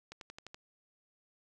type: accelerating click train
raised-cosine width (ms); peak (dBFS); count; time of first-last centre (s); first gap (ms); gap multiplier
0.2; -29; 6; 0.12-0.545; 92; 0.96
effects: none